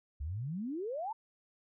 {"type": "exponential sweep", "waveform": "sine", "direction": "up", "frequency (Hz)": [65.5, 932.3], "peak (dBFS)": -35, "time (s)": [0.2, 1.13], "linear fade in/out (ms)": 10, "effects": []}